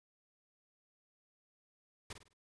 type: noise with echo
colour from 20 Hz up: pink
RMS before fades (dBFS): -44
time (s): 2.1-2.13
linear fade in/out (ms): 5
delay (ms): 51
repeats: 4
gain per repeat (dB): -8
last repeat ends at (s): 2.334
effects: resampled to 22050 Hz